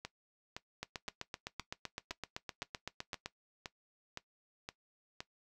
two click trains, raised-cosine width 0.2 ms, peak -22 / -24 dBFS, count 20 / 11, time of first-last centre 0.83-3.26 / 0.05-5.205 s, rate 7.82 / 1.94 Hz, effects noise-tail reverb RT60 0.1 s tail -17 dB re dry

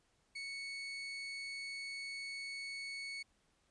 30% pulse tone, 2217 Hz, C#7, in tune, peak -39 dBFS, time 0.35-3.23 s, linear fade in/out 10 ms, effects pink hiss -75 dBFS RMS until 3.7 s + resampled to 22050 Hz

